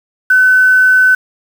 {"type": "tone with quantisation", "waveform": "sine", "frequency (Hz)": 1512, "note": "F#6", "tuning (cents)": 37, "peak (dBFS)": -5, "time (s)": [0.3, 1.15], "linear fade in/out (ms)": 5, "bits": 5, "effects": []}